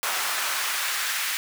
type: noise with high-pass filter sweep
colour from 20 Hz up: pink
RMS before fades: -27 dBFS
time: 0.03-1.37 s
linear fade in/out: 0 ms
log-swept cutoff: 1000 to 1800 Hz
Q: 1.2
effects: none